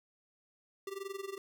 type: tone with amplitude modulation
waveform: square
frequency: 392 Hz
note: G4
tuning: in tune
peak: -37 dBFS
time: 0.87-1.38 s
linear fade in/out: 2 ms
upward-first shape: sine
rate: 21.9 Hz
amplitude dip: 85%
effects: none